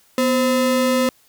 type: ring-modulated tone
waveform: square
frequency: 384.4 Hz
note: G4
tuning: 34 cents flat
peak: -13 dBFS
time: 0.18-1.09 s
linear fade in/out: 0 ms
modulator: 138 Hz
effects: white hiss -56 dBFS RMS until 1.28 s